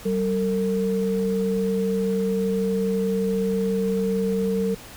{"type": "tone pair together", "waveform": "sine", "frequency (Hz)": [191.55, 454], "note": ["G3", "A#4"], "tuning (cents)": [-40, -46], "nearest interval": "octave + minor third", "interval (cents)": 1494, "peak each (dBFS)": -23, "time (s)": [0.05, 4.75], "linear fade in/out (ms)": 10, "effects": ["pink hiss -42 dBFS RMS until 4.96 s"]}